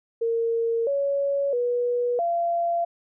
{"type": "tone with pitch steps", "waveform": "sine", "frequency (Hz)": [460.1, 560, 485.7, 685], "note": ["A#4", "C#5", "B4", "F5"], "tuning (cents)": [-23, 18, -29, -34], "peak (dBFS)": -21, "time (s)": [0.21, 2.85], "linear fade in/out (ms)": 10, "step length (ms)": 660, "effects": []}